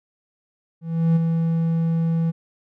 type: tone with ADSR envelope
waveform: triangle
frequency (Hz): 164.81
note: E3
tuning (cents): 0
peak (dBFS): -11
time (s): 0.81-2.32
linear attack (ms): 350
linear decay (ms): 18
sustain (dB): -5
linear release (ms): 26
effects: none